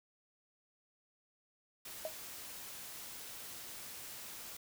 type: noise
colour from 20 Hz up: white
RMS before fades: -48 dBFS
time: 1.85-4.57 s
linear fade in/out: 5 ms
type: tone with exponential decay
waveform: sine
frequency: 630 Hz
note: D#5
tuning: 21 cents sharp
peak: -32 dBFS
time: 2.05-2.13 s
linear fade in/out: 2 ms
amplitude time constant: 17 ms
effects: none